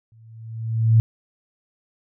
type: tone with exponential growth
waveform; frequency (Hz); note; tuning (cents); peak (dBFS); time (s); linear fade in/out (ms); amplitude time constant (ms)
sine; 112.6; A2; +40; -9; 0.12-1; 0; 190
effects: none